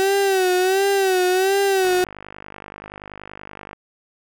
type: tone with vibrato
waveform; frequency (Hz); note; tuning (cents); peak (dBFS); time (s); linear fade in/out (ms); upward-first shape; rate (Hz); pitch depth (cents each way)
35% pulse; 380; F#4; +46; -14; 0-2.04; 0; sine; 1.4; 79
type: click train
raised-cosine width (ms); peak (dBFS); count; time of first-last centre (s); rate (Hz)
0.5; -20; 96; 1.85-3.731; 50.5
effects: none